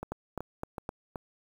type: two click trains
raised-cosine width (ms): 1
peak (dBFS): -22 / -20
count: 4 / 4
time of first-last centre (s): 0.03-1.158 / 0.12-0.891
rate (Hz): 2.66 / 3.89
effects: 8-bit